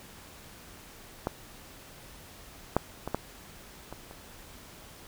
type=clicks; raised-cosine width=1 ms; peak=-14 / -8 / -19 / -13 / -25 / -30 dBFS; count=6; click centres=1.271 / 2.766 / 3.076 / 3.146 / 3.926 / 4.111 s; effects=pink hiss -50 dBFS RMS until 5.07 s